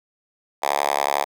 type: tone with high-pass filter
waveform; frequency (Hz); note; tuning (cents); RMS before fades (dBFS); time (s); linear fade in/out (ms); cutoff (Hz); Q
5% pulse; 71.1; C#2; +45; -22; 0.62-1.25; 20; 790; 2.1
effects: none